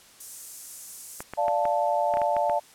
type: high-pass noise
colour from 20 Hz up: white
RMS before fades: -38 dBFS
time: 0.2-1.23 s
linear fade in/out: 5 ms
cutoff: 6400 Hz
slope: 24 dB/octave
type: clicks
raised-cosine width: 0.5 ms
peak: -19 dBFS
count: 9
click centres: 1.205 / 1.336 / 1.482 / 1.654 / 2.139 / 2.171 / 2.217 / 2.366 / 2.497 s
type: chord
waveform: sine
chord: D minor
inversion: none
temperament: equal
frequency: 587.3 / 698.5 / 880 Hz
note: D5 / F5 / A5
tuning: 0 / 0 / 0 cents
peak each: -26 dBFS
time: 1.37-2.6 s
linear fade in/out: 20 ms
effects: white hiss -53 dBFS RMS until 2.74 s + low-pass 11000 Hz 12 dB/octave

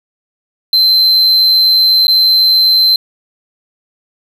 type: tone with dropouts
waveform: triangle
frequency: 4094 Hz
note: C8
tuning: 38 cents flat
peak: -5 dBFS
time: 0.73-2.96 s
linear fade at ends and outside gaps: 2 ms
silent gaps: 2.07-2.08 s
effects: none

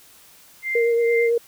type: tone with tremolo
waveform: sine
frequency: 2093 Hz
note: C7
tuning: in tune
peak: -21 dBFS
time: 0.62-1.31 s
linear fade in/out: 50 ms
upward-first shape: triangle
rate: 2.2 Hz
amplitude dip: 95%
type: tone with vibrato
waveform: sine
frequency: 467 Hz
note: A#4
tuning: 3 cents sharp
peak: -16 dBFS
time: 0.75-1.38 s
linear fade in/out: 5 ms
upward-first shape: triangle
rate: 8.9 Hz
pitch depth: 24 cents each way
effects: white hiss -50 dBFS RMS until 1.47 s

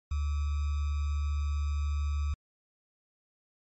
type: tone with sample-and-hold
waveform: sine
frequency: 73.2 Hz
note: D2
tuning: 5 cents flat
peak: -27 dBFS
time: 0.11-2.34 s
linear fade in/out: 5 ms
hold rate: 1225 Hz
effects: MP3 32 kbps

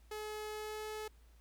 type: tone with pitch glide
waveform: sawtooth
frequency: 426.4 to 429.9 Hz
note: G#4 to A4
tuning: +46 to -40 cents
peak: -37 dBFS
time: 0.11-1.08 s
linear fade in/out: 5 ms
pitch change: +14 cents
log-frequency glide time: 0.5-0.89 s
effects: added 57 Hz sine -59 dBFS peak until 1.4 s + pink hiss -71 dBFS RMS until 1.4 s

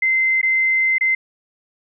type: tone with dropouts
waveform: sine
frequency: 2072 Hz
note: C7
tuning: 17 cents flat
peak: -14 dBFS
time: 0.02-1.15 s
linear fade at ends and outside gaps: 5 ms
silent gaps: 0.415-0.429 / 0.983-1.009 s
effects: none

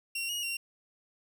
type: tone with pitch steps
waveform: sawtooth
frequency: 2745 / 2881 / 2755 Hz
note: F7 / F#7 / F7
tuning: -31 / -47 / -24 cents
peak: -29 dBFS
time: 0.15-0.57 s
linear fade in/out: 5 ms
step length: 140 ms
effects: none

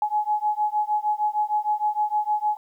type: beating tone pair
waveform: sine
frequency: 841 / 847.5 Hz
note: G#5 / G#5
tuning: +22 / +35 cents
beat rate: 6.5 Hz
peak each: -24 dBFS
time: 0.02-2.57 s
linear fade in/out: 2 ms
effects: 10-bit

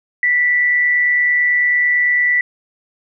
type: tone with amplitude modulation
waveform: sine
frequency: 1967 Hz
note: B6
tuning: 7 cents flat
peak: -10 dBFS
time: 0.23-2.41 s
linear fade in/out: 2 ms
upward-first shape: sine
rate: 149 Hz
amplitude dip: 35%
effects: none

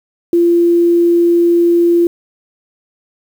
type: tone with quantisation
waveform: sine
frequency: 343.3 Hz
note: F4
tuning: 30 cents flat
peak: -7 dBFS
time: 0.33-2.07 s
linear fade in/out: 2 ms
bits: 6
effects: none

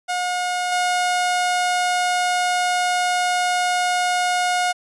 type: tone with level steps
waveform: sawtooth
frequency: 720 Hz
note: F#5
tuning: 47 cents flat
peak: -17 / -14 dBFS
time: 0.08-4.73 s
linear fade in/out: 20 ms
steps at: 0.72 s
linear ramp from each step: 2 ms
effects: resampled to 24000 Hz

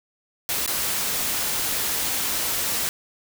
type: noise with dropouts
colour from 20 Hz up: white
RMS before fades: -25 dBFS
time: 0.49-2.89 s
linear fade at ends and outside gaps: 0 ms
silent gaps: 0.662-0.677 s
effects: none

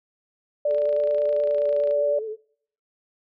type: tone with pitch glide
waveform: sine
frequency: 587.3 to 580.6 Hz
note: D5 to D5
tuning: 0 to -20 cents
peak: -19 dBFS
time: 0.65-2.19 s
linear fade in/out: 5 ms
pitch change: -20 cents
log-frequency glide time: 1.33-1.76 s
type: tone with vibrato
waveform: sine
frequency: 436.2 Hz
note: A4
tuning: 15 cents flat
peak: -28 dBFS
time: 0.66-2.37 s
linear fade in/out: 50 ms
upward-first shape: sine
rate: 9.6 Hz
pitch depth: 47 cents each way
type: click train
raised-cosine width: 0.3 ms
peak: -29 dBFS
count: 34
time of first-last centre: 0.71-1.91 s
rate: 27.5 Hz
effects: noise-tail reverb RT60 0.6 s tail -24 dB re dry

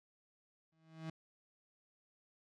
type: tone with exponential growth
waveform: 35% pulse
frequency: 160.6 Hz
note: E3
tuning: 45 cents flat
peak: -38 dBFS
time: 0.72-1.1 s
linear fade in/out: 5 ms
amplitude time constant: 82 ms
effects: low-pass 5000 Hz 12 dB/octave

